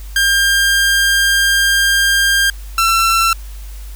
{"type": "tone pair in turn", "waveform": "sawtooth", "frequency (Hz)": [1600, 1345.4], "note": ["G6", "E6"], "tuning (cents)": [35, 35], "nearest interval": "minor third", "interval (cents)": 300, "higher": "first", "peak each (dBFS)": -7, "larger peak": "neither", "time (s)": [[0.16, 2.5], [2.78, 3.33]], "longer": "first", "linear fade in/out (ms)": 2, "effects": ["added 50 Hz sine -27 dBFS peak until 3.95 s", "white hiss -42 dBFS RMS until 3.95 s"]}